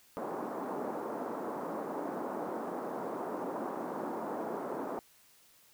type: band-pass noise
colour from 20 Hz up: pink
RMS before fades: -38 dBFS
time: 0.17-4.99 s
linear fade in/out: 0 ms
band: 240 to 1100 Hz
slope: 24 dB/octave
effects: white hiss -63 dBFS RMS until 5.73 s